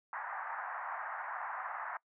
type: band-pass noise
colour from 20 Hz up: pink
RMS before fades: -41 dBFS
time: 0.13-1.97 s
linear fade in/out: 2 ms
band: 730 to 1800 Hz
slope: 48 dB/octave
effects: noise-tail reverb RT60 0.1 s tail -22 dB re dry